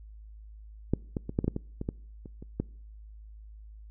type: clicks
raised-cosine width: 3 ms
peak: -11 / -17 / -21 / -12 / -16 / -13 / -18 / -21 / -17 / -29 / -30 / -15 dBFS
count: 12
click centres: 0.936 / 1.168 / 1.294 / 1.389 / 1.444 / 1.48 / 1.564 / 1.814 / 1.889 / 2.258 / 2.425 / 2.6 s
effects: noise-tail reverb RT60 0.6 s tail -25 dB re dry + added 53 Hz sine -45 dBFS peak until 3.9 s